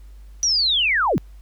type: linear sweep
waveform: sine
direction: down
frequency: 5920 to 98 Hz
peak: -16 dBFS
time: 0.43-1.18 s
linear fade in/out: 0 ms
effects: added 50 Hz sine -39 dBFS peak until 1.41 s + pink hiss -60 dBFS RMS until 1.41 s